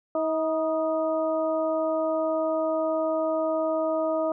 harmonic tone with a mistuned harmonic, 318.5 Hz, D#4, 41 cents sharp, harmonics 1 / 2 / 3 / 4, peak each -30 / -24 / -36 / -34 dBFS, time 0.15-4.32 s, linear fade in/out 2 ms, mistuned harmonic 4, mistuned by -45 cents, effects none

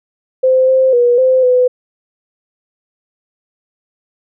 sine tone with pitch steps, 518 / 523 / 483.4 / 517 / 501 Hz, C5 / C5 / B4 / C5 / B4, -17 / -1 / -37 / -21 / +25 cents, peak -7 dBFS, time 0.43-1.68 s, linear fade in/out 10 ms, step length 250 ms, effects none

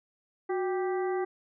harmonic tone with a mistuned harmonic, 392 Hz, G4, in tune, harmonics 1 / 2 / 3 / 4 / 5, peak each -28 / -35 / -42 / -45 / -44 dBFS, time 0.49-1.25 s, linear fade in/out 10 ms, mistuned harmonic 1, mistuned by -110 cents, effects none

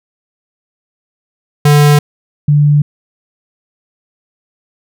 square / sine tone pair in turn, 146.83 / 146.83 Hz, D3 / D3, 0 / 0 cents, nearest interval unison, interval 0 cents, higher neither, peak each -5 dBFS, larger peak neither, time 1.65-1.99 / 2.48-2.82 s, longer neither, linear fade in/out 5 ms, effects none

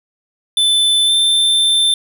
square tone with pitch glide, 3520 to 3559 Hz, A7 to A7, 0 to +19 cents, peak -11 dBFS, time 0.57-1.94 s, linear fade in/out 2 ms, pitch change +19 cents, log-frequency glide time 1.06-1.11 s, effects none

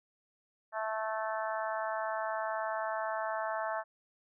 harmonic tone, 219 Hz, A3, 8 cents flat, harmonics 3 / 4 / 5 / 6 / 7 / 8, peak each -36 / -38 / -40 / -42 / -43 / -44 dBFS, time 0.72-3.84 s, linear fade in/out 50 ms, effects none

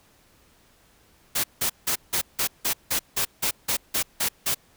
white noise bursts, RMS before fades -24 dBFS, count 13, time 1.35-4.547 s, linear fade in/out 10 ms, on 89 ms, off 170 ms, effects pink hiss -59 dBFS RMS until 4.76 s

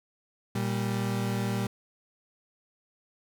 35% pulse tone pair together, 117.45 / 196 Hz, A#2 / G3, +13 / 0 cents, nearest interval major sixth, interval 887 cents, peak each -28 / -29 dBFS, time 0.55-1.67 s, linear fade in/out 5 ms, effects none

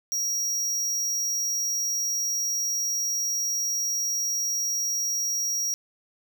square tone, 5680 Hz, F8, 28 cents sharp, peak -25 dBFS, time 0.12-5.74 s, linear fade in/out 0 ms, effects none

